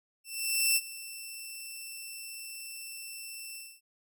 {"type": "tone with ADSR envelope", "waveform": "10% pulse", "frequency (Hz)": 2681, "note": "E7", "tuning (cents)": 29, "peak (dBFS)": -14, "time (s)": [0.24, 3.81], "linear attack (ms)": 520, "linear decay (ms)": 43, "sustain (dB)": -18, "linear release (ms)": 250, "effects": []}